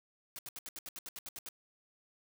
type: noise bursts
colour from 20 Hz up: white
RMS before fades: -45 dBFS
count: 12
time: 0.36-1.488 s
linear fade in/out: 0 ms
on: 28 ms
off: 72 ms
effects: none